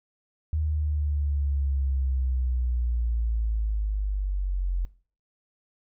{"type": "linear sweep", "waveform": "sine", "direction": "down", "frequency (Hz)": [77.78, 44], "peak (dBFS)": -23, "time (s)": [0.53, 4.85], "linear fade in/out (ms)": 0, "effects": ["noise-tail reverb RT60 0.4 s tail -20 dB re dry"]}